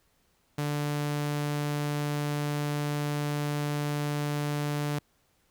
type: tone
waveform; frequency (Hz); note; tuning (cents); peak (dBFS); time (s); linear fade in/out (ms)
sawtooth; 146.83; D3; 0; -24; 0.58-4.99; 5
effects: pink hiss -69 dBFS RMS until 5.5 s